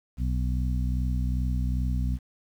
harmonic tone, 62.5 Hz, B1, 21 cents sharp, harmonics 1 / 2 / 3 / 4, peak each -25 / -31 / -35 / -37 dBFS, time 0.17-2.19 s, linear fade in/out 50 ms, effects 9-bit

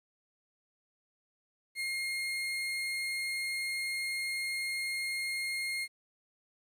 35% pulse tone, 2136 Hz, C7, 35 cents sharp, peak -31 dBFS, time 1.75-5.88 s, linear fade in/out 50 ms, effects resampled to 32000 Hz + 11-bit

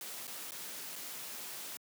white noise with dropouts, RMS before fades -44 dBFS, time 0.01-1.77 s, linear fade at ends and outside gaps 1 ms, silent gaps 0.27-0.277 / 0.509-0.519 / 0.957-0.961 s, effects high-pass 150 Hz 12 dB/octave

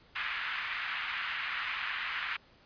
white band-pass noise, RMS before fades -36 dBFS, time 0.15-2.37 s, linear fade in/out 10 ms, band 1200 to 2600 Hz, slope 24 dB/octave, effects pink hiss -61 dBFS RMS until 2.65 s + resampled to 11025 Hz

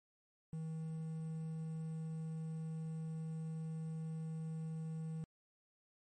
triangle tone with quantisation, 160 Hz, D#3, 49 cents sharp, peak -38 dBFS, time 0.53-5.24 s, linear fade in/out 0 ms, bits 11, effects MP3 32 kbps

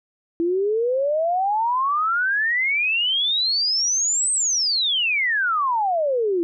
sine exponential two-way sweep, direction up then down, 330 to 8380 to 330 Hz, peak -18 dBFS, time 0.4-6.43 s, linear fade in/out 0 ms, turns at 4.32 s, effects none

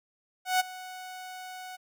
sawtooth tone with ADSR envelope, 740 Hz, F#5, in tune, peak -17 dBFS, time 0.45-1.77 s, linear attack 150 ms, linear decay 18 ms, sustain -19 dB, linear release 20 ms, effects none

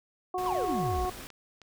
harmonic tone, 366.1 Hz, F#4, 18 cents flat, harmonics 1 / 2 / 3, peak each -33 / -31 / -36 dBFS, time 0.34-1.1 s, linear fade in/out 5 ms
pink noise, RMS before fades -43 dBFS, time 0.38-1.27 s, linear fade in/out 0 ms
triangle exponential sweep, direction down, 1118 to 48.66 Hz, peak -28 dBFS, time 0.46-1.05 s, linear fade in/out 0 ms
clicks, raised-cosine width 0.2 ms, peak -33 dBFS, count 4, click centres 1.21 / 1.255 / 1.303 / 1.617 s
effects none

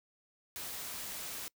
white noise, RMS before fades -42 dBFS, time 0.56-1.48 s, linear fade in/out 0 ms, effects noise-tail reverb RT60 0.1 s tail -25 dB re dry

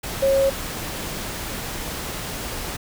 sine tone in noise, 544 Hz, C#5, 33 cents flat, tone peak -15 dBFS, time 0.22-0.5 s, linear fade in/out 10 ms, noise pink, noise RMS -30 dBFS, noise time 0.03-2.77 s, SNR +12 dB, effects none

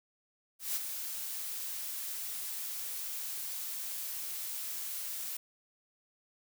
blue noise with ADSR envelope, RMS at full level -32 dBFS, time 0.59-5.37 s, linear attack 170 ms, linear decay 20 ms, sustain -7 dB, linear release 4 ms, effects none

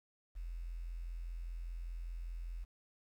sine tone with quantisation, 42.52 Hz, F1, 46 cents flat, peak -40 dBFS, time 0.35-2.65 s, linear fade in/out 20 ms, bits 11, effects none

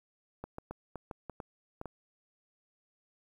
clicks, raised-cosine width 1 ms, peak -26 dBFS, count 9, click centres 0.44 / 0.584 / 0.71 / 0.957 / 1.112 / 1.297 / 1.402 / 1.814 / 1.857 s, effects 10-bit

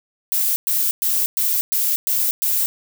violet noise bursts, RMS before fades -19 dBFS, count 7, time 0.32-2.66 s, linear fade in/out 0 ms, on 240 ms, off 110 ms, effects none

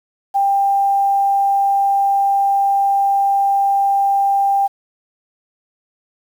sine tone with quantisation, 793 Hz, G5, 20 cents sharp, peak -12 dBFS, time 0.34-4.68 s, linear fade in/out 20 ms, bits 7, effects none

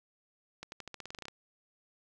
accelerating click train, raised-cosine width 0.2 ms, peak -25 dBFS, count 13, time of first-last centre 0.63-1.283 s, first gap 91 ms, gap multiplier 0.9, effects none

